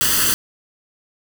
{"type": "noise with comb filter", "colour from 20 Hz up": "white", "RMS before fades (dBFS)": -17, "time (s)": [0.01, 0.34], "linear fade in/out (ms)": 0, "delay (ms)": 0.65, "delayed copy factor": 0.8, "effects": []}